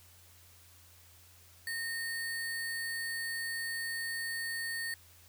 sine tone with sample-and-hold, 1840 Hz, A#6, 23 cents flat, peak -34 dBFS, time 1.67-4.94 s, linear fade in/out 2 ms, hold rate 6300 Hz, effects added 87 Hz sine -61 dBFS peak until 5.28 s + white hiss -60 dBFS RMS until 5.28 s

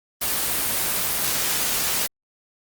white noise, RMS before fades -23 dBFS, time 0.21-2.07 s, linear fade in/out 10 ms, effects Opus 24 kbps

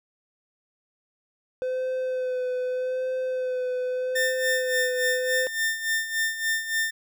triangle tone with vibrato, 509 Hz, C5, 48 cents flat, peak -23 dBFS, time 1.62-5.47 s, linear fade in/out 0 ms, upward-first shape sine, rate 0.82 Hz, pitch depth 20 cents each way
40% pulse tone with tremolo, 1800 Hz, A6, 39 cents sharp, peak -21 dBFS, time 4.15-6.91 s, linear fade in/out 10 ms, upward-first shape sine, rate 3.5 Hz, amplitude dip 70%
effects none

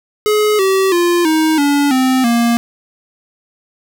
square tone with pitch steps, 423.3 / 383.7 / 347.8 / 315.3 / 285.8 / 259.1 / 234.8 Hz, G#4 / G4 / F4 / D#4 / D4 / C4 / A#3, +33 / -37 / -7 / +23 / -47 / -17 / +13 cents, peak -11 dBFS, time 0.26-2.57 s, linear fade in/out 0 ms, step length 330 ms, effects none

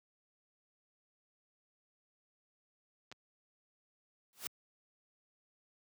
clicks, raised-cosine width 0.2 ms, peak -32 dBFS, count 2, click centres 3.116 / 3.124 s
white noise with exponential growth, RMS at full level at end -36 dBFS, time 4.33-4.47 s, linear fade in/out 0 ms, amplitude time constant 30 ms
effects high-pass 100 Hz 12 dB/octave

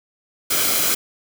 white noise with comb filter, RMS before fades -19 dBFS, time 0.5-0.95 s, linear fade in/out 10 ms, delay 1.1 ms, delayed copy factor -0.5, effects none

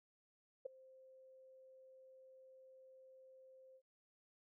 sine tone with ADSR envelope, 523.3 Hz, C5, in tune, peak -38 dBFS, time 0.65-3.82 s, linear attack 10 ms, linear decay 8 ms, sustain -22 dB, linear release 63 ms, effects none

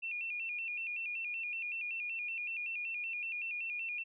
sine tone with vibrato, 2561 Hz, D#7, 49 cents sharp, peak -36 dBFS, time 0.02-4.04 s, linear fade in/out 20 ms, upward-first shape square, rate 5.3 Hz, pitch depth 86 cents each way, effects none

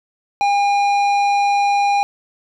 sine tone with tanh clipping, 808 Hz, G#5, 48 cents flat, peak -15 dBFS, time 0.41-2.03 s, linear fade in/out 0 ms, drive 12 dB, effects none

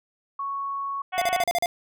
sine tone, 1108.7 Hz, C#6, in tune, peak -27 dBFS, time 0.39-1.02 s, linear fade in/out 5 ms
harmonic tone, 370 Hz, F#4, in tune, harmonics 2 / 3 / 4 / 5 / 6 / 7 / 8 / 9, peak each -28 / -35 / -36 / -39 / -36 / -40 / -43 / -44 dBFS, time 1.12-1.44 s, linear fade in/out 20 ms
square tone bursts, 698.5 Hz, F5, in tune, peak -21 dBFS, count 7, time 1.18-1.659 s, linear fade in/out 0 ms, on 35 ms, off 39 ms
effects none

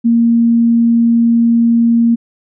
sine tone, 232.7 Hz, A#3, 3 cents flat, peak -7 dBFS, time 0.04-2.16 s, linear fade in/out 20 ms, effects none

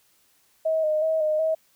sine tone with vibrato, 627 Hz, D#5, 13 cents sharp, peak -20 dBFS, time 0.65-1.55 s, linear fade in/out 10 ms, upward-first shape square, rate 2.7 Hz, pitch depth 31 cents each way, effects white hiss -63 dBFS RMS until 1.75 s

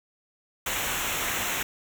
pink noise with comb filter, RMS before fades -29 dBFS, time 0.66-1.63 s, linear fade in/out 5 ms, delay 0.21 ms, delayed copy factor -0.75, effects none

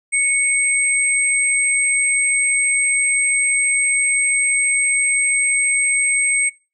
sine tone pair together, 2217 / 8344 Hz, C#7 / C9, 0 / -6 cents, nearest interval octave + major seventh, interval 2294 cents, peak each -17 dBFS, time 0.12-6.5 s, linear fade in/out 20 ms, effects noise-tail reverb RT60 0.3 s tail -23 dB re dry

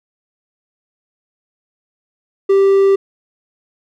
triangle tone, 391.8 Hz, G4, 1 cent flat, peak -6 dBFS, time 2.49-2.96 s, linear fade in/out 10 ms, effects none

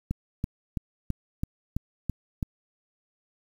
click train, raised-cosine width 5 ms, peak -15 dBFS, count 8, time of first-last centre 0.11-2.428 s, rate 3.02 Hz, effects 8-bit

